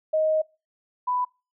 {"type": "tone pair in turn", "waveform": "sine", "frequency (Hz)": [626, 993.7], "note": ["D#5", "B5"], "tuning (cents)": [10, 10], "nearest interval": "minor sixth", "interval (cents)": 800, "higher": "second", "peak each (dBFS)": [-19, -22], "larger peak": "first", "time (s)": [[0.13, 0.42], [1.07, 1.25]], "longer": "first", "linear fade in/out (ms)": 10, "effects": ["noise-tail reverb RT60 0.3 s tail -25 dB re dry"]}